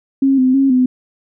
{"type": "tone with pitch steps", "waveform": "sine", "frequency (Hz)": [271, 257.3, 271.8, 253.6], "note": ["C#4", "C4", "C#4", "B3"], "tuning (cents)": [-39, -29, -34, 46], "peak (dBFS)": -9, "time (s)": [0.22, 0.86], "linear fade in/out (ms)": 5, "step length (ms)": 160, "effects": []}